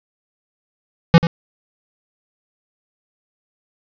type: tone with echo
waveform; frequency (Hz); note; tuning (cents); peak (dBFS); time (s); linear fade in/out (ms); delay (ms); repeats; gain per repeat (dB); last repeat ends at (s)
square; 167.7; E3; +30; -5; 1.14-1.18; 0; 89; 1; -11; 1.269
effects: resampled to 11025 Hz + 7-bit